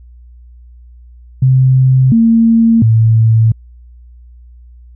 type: tone with pitch steps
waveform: sine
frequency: 130.4 / 227.9 / 112.2 Hz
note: C3 / A#3 / A2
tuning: -5 / -39 / +34 cents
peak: -5 dBFS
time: 1.42-3.52 s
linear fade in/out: 5 ms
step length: 700 ms
effects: added 60 Hz sine -35 dBFS peak until 4.95 s